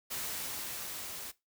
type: noise with level ramp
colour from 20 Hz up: white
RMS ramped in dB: -37 to -43 dBFS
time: 0.1-1.32 s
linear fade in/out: 20 ms
effects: noise-tail reverb RT60 0.2 s tail -18 dB re dry